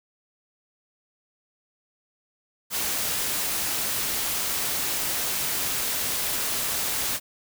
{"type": "noise", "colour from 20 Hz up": "white", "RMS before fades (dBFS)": -27, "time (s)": [2.7, 7.2], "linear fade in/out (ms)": 50, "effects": []}